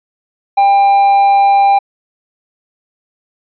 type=tone with amplitude modulation; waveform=triangle; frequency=796 Hz; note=G5; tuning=26 cents sharp; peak=-3 dBFS; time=0.57-1.79 s; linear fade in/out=10 ms; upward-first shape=sine; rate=204 Hz; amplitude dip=25%; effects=resampled to 11025 Hz